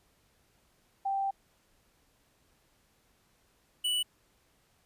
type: tone pair in turn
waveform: sine / square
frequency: 784 / 2960 Hz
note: G5 / F#7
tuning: 0 / 0 cents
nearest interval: octave + major seventh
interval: 2300 cents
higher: second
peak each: -28 dBFS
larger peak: neither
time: 1.05-1.31 / 3.84-4.03 s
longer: first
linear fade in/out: 10 ms
effects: pink hiss -69 dBFS RMS until 4.85 s + resampled to 32000 Hz